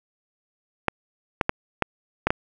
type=clicks; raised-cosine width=0.5 ms; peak=-4 dBFS; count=6; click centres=0.883 / 1.412 / 1.494 / 1.823 / 2.27 / 2.305 s; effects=none